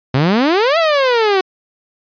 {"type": "exponential two-way sweep", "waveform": "sawtooth", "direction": "up then down", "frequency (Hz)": [124.7, 680, 368.8], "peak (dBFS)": -7, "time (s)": [0.14, 1.41], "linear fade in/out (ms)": 5, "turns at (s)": 0.78, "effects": ["resampled to 11025 Hz"]}